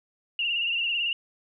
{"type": "tone with vibrato", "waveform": "sine", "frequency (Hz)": 2787, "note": "F7", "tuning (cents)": -4, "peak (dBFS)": -24, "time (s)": [0.39, 1.13], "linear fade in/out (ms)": 2, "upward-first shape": "sine", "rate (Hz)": 18, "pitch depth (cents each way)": 59, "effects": []}